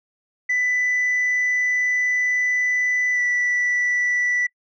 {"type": "tone with pitch glide", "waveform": "sine", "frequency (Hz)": [1991, 1965.9], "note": ["B6", "B6"], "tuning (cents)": [14, -8], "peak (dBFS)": -16, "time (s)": [0.49, 4.47], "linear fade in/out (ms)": 10, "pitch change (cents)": -22, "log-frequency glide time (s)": [3.13, 3.2], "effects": ["noise-tail reverb RT60 0.1 s tail -26 dB re dry", "tanh soft clip ceiling -16 dBFS"]}